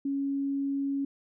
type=tone; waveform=sine; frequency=277.2 Hz; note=C#4; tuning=in tune; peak=-27 dBFS; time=0.05-1.05 s; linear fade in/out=5 ms; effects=none